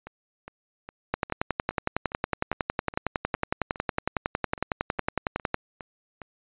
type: two click trains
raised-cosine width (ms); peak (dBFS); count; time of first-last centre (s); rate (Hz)
0.5; -9 / -24; 49 / 16; 1.14-5.544 / 0.07-6.218; 10.9 / 2.44
effects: resampled to 8000 Hz